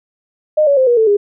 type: tone with pitch steps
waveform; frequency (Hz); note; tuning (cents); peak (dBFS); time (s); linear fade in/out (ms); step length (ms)
sine; 612 / 564.5 / 520.6 / 480.2 / 442.9 / 408.5; D#5 / C#5 / C5 / B4 / A4 / G#4; -29 / +31 / -9 / -49 / +11 / -29; -8; 0.57-1.17; 10; 100
effects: none